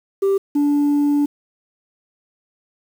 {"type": "tone pair in turn", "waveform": "sine", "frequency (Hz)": [392, 289.7], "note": ["G4", "D4"], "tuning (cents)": [0, -24], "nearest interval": "perfect fourth", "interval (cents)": 524, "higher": "first", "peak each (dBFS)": -11, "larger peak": "neither", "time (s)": [[0.22, 0.38], [0.55, 1.26]], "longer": "second", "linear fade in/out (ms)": 10, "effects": ["tanh soft clip ceiling -13 dBFS", "7-bit"]}